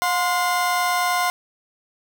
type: tone pair together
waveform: 30% pulse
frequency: 717 / 1040.9 Hz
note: F5 / C6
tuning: +45 / -9 cents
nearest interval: tritone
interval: 646 cents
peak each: -19 dBFS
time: 0.02-1.3 s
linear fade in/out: 0 ms
effects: none